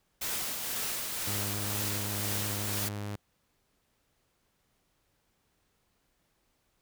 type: noise with tremolo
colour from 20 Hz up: white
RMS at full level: -33 dBFS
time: 0.21-2.89 s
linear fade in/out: 10 ms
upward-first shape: triangle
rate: 2 Hz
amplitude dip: 35%
type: tone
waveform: sawtooth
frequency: 102.8 Hz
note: G#2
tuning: 17 cents flat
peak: -31 dBFS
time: 1.27-3.16 s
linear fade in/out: 5 ms
effects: pink hiss -74 dBFS RMS until 6.81 s